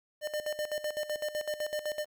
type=tone with tremolo; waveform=square; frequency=603 Hz; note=D5; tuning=46 cents sharp; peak=-31 dBFS; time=0.21-2.06 s; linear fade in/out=50 ms; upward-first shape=square; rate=7.9 Hz; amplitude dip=75%; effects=11-bit